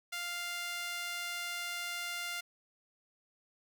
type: tone with high-pass filter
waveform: sawtooth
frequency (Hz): 698.5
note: F5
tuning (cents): 0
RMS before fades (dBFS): -39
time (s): 0.12-2.41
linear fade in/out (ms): 10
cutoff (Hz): 1800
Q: 1.2
effects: none